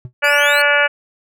triangle tone with exponential decay, 123.9 Hz, B2, 6 cents sharp, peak -21 dBFS, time 0.05-0.13 s, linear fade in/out 0 ms, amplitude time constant 16 ms
harmonic tone, 289.2 Hz, D4, 27 cents flat, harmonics 2 / 3 / 4 / 5 / 6 / 7 / 8 / 9 / 10, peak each -18 / -24 / -25 / -16 / -17 / -27 / -19 / -24 / -24 dBFS, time 0.22-0.88 s, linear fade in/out 20 ms
sawtooth exponential sweep, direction up, 2293 to 4435 Hz, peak -20 dBFS, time 0.24-0.62 s, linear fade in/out 5 ms
effects none

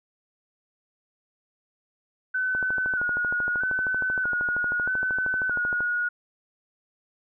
sine tone with vibrato, 1480 Hz, F#6, in tune, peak -23 dBFS, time 2.34-6.09 s, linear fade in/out 10 ms, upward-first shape square, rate 0.79 Hz, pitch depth 38 cents each way
click train, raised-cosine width 1 ms, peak -21 dBFS, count 43, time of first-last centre 2.55-5.806 s, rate 12.9 Hz
effects none

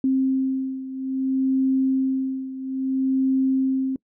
sine beating tone pair, 264.3 / 264.9 Hz, C4 / C4, +18 / +22 cents, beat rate 0.6 Hz, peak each -21 / -25 dBFS, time 0.04-3.96 s, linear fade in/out 2 ms, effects noise-tail reverb RT60 0.1 s tail -24 dB re dry

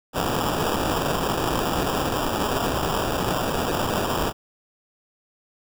white noise with sample-and-hold, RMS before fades -24 dBFS, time 0.13-4.33 s, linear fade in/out 50 ms, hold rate 2100 Hz, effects none

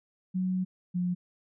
sine tone pair in turn, 185 / 178.64 Hz, F#3 / F3, 0 / +39 cents, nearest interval minor second, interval 61 cents, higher first, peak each -26 dBFS, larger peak neither, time 0.34-0.65 / 0.94-1.15 s, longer first, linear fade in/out 20 ms, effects none

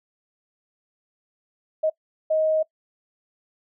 sine tone bursts at uneven times, 628 Hz, D#5, 16 cents sharp, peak -18 dBFS, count 2, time 1.83-1.9 / 2.3-2.63 s, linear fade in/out 10 ms, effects noise-tail reverb RT60 0.1 s tail -22 dB re dry

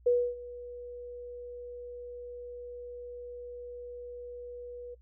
sine tone with ADSR envelope, 486.9 Hz, B4, 25 cents flat, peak -20 dBFS, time 0.06-4.95 s, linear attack 9 ms, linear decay 280 ms, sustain -20 dB, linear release 14 ms, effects noise-tail reverb RT60 0.1 s tail -20 dB re dry + added 60 Hz sine -55 dBFS peak until 5.01 s

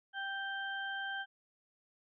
harmonic tone, 784 Hz, G5, in tune, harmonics 1 / 2 / 4, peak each -43 / -38 / -46 dBFS, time 0.13-1.26 s, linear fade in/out 50 ms, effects none

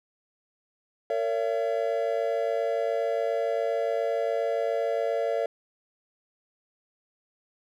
triangle tone cluster, 457.8 / 565 / 675 Hz, A#4 / C#5 / E5, -31 / +33 / +41 cents, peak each -27 dBFS, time 1.1-5.46 s, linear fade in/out 2 ms, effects none

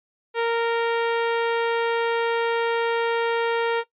sawtooth tone, 463.6 Hz, A#4, 10 cents flat, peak -16 dBFS, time 0.34-3.84 s, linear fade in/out 50 ms, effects noise-tail reverb RT60 0.1 s tail -18 dB re dry + resampled to 8000 Hz

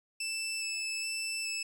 20% pulse tone with vibrato, 2637 Hz, E7, in tune, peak -28 dBFS, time 0.2-1.63 s, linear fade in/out 5 ms, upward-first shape square, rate 1.2 Hz, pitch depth 8 cents each way, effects 11-bit

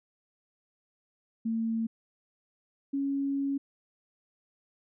sine tone pair in turn, 225.8 / 277.2 Hz, A3 / C#4, +45 / 0 cents, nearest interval major third, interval 355 cents, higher second, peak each -27 dBFS, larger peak neither, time 1.45-1.87 / 2.93-3.58 s, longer second, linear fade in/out 10 ms, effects none

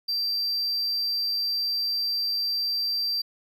triangle tone, 4699 Hz, D8, in tune, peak -23 dBFS, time 0.08-3.22 s, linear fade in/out 10 ms, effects none

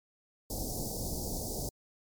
pink band-stop noise, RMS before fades -36 dBFS, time 0.5-1.69 s, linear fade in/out 2 ms, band 780 to 4700 Hz, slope 48 dB/octave, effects MP3 96 kbps

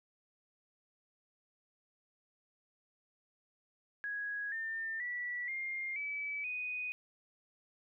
sine tone with pitch steps, 1661.2 / 1801.1 / 1952.8 / 2117 / 2296 / 2489 Hz, G#6 / A6 / B6 / C7 / D7 / D#7, 0 / +40 / -20 / +20 / -40 / 0 cents, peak -36 dBFS, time 4.04-6.92 s, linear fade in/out 0 ms, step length 480 ms, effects none

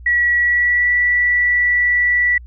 sine tone with pitch glide, 1931 to 1956.8 Hz, B6 to B6, -39 to -16 cents, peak -12 dBFS, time 0.06-2.38 s, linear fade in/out 5 ms, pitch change +23 cents, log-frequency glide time 0.38-0.9 s, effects added 60 Hz sine -34 dBFS peak until 2.46 s

